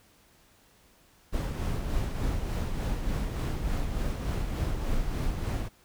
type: noise with tremolo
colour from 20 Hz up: brown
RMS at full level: -28 dBFS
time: 1.32-5.69 s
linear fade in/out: 20 ms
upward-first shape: sine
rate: 3.4 Hz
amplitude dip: 40%
effects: pink hiss -61 dBFS RMS until 5.84 s